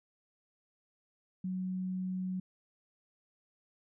sine tone, 185.3 Hz, F#3, 3 cents sharp, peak -33 dBFS, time 1.44-2.4 s, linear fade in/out 5 ms, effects none

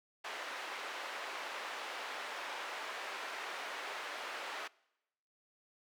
white band-pass noise, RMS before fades -43 dBFS, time 0.24-4.68 s, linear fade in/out 10 ms, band 460 to 2100 Hz, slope 12 dB/octave, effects noise-tail reverb RT60 0.9 s tail -24 dB re dry + high-pass 300 Hz 12 dB/octave

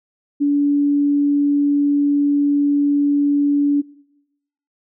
sine tone, 287.1 Hz, D4, 39 cents flat, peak -13 dBFS, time 0.4-3.82 s, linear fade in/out 20 ms, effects noise-tail reverb RT60 0.9 s tail -22 dB re dry

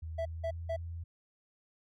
sine tone with pitch glide, 80.6 to 84.02 Hz, E2 to E2, -38 to +34 cents, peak -38 dBFS, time 0.02-1.04 s, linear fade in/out 10 ms, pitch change +72 cents, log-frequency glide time 0.18-0.63 s
triangle tone bursts, 659.3 Hz, E5, in tune, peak -30 dBFS, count 3, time 0.18-0.765 s, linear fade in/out 10 ms, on 75 ms, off 180 ms
effects none

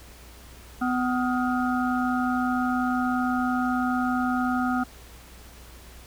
harmonic tone with a mistuned harmonic, 250.5 Hz, B3, 25 cents sharp, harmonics 1 / 3 / 5 / 6, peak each -24 / -29 / -31 / -32 dBFS, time 0.81-4.84 s, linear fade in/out 10 ms, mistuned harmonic 6, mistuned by -99 cents, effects added 60 Hz sine -47 dBFS peak until 6.06 s + pink hiss -49 dBFS RMS until 6.06 s

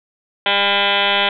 sine tone with frequency modulation, 2009 Hz, B6, 29 cents sharp, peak -13 dBFS, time 0.46-1.29 s, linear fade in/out 2 ms, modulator 201 Hz, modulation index 7.5, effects none

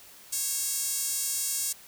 sawtooth tone with high-pass filter, 548 Hz, C#5, 20 cents flat, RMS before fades -30 dBFS, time 0.32-1.73 s, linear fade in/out 10 ms, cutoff 7600 Hz, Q 1.6, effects white hiss -51 dBFS RMS until 1.87 s

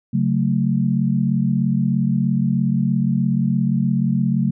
sine chord, F# minor, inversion second, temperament just, 138.75 / 185 / 222 Hz, C#3 / F#3 / A3, +2 / 0 / +16 cents, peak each -20 dBFS, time 0.13-4.51 s, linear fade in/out 10 ms, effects none

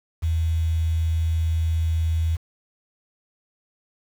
sine tone with quantisation, 81.6 Hz, E2, 17 cents flat, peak -19 dBFS, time 0.22-2.37 s, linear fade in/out 20 ms, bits 7, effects none

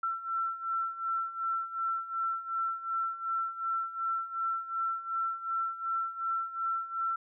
sine beating tone pair, 1343 / 1345.7 Hz, E6 / E6, +32 / +35 cents, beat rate 2.7 Hz, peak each -36 / -32 dBFS, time 0.03-7.16 s, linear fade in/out 5 ms, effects none

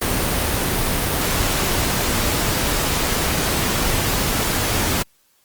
pink noise, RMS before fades -20 dBFS, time 0.01-5.03 s, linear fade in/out 10 ms, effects white hiss -60 dBFS RMS until 5.44 s + Opus 32 kbps

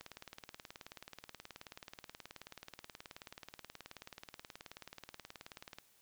click train, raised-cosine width 0.2 ms, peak -30 dBFS, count 109, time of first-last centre 0.01-5.785 s, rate 18.7 Hz, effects white hiss -69 dBFS RMS until 6.01 s

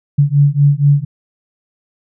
sine beating tone pair, 141.2 / 145.4 Hz, C#3 / D3, +32 / -17 cents, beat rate 4.2 Hz, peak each -11 dBFS, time 0.18-1.05 s, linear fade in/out 10 ms, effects none

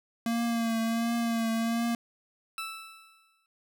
square tone with vibrato, 230 Hz, A#3, 23 cents flat, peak -27 dBFS, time 0.26-1.95 s, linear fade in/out 2 ms, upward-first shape triangle, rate 1.4 Hz, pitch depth 37 cents each way
20% pulse tone with exponential decay, 1318.5 Hz, E6, in tune, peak -27 dBFS, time 2.58-3.46 s, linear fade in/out 1 ms, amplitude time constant 190 ms
effects none

